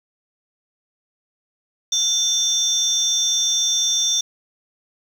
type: tone cluster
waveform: sine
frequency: 3556 / 5670 / 6310 Hz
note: A7 / F8 / G8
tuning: +18 / +25 / +10 cents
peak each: -19 / -20 / -23 dBFS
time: 1.92-4.21 s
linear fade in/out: 5 ms
effects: tanh soft clip ceiling -10 dBFS + 7-bit